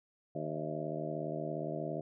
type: harmonic tone with a mistuned harmonic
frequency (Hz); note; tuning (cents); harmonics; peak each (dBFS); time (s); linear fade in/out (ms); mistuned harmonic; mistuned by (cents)
77.2; D#2; -13; 2 / 3 / 4 / 5 / 6 / 7 / 8 / 9; -41 / -46 / -43 / -43 / -50 / -44 / -42 / -43; 0.35-2.01; 5; 9; -63
effects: none